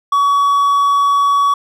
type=tone; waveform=triangle; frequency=1130 Hz; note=C#6; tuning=33 cents sharp; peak=-8 dBFS; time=0.12-1.54 s; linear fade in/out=5 ms; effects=none